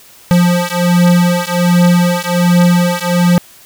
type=beating tone pair; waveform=square; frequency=175.2 / 176.5 Hz; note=F3 / F3; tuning=+6 / +19 cents; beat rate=1.3 Hz; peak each=-12 dBFS; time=0.31-3.38 s; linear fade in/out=0 ms; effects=white hiss -41 dBFS RMS until 3.65 s